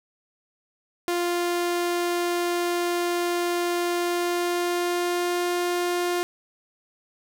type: tone with pitch glide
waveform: sawtooth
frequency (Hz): 349.2 to 352.6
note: F4 to F4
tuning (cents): 0 to +17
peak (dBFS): -19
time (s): 1.08-6.23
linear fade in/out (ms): 0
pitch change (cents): +17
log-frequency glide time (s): 3.95-5.45
effects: none